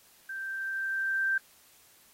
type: tone with level ramp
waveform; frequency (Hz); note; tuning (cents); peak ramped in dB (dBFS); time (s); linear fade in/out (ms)
sine; 1568; G6; 0; -35 to -24; 0.29-1.38; 5
effects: white hiss -60 dBFS RMS until 2.13 s + AAC 48 kbps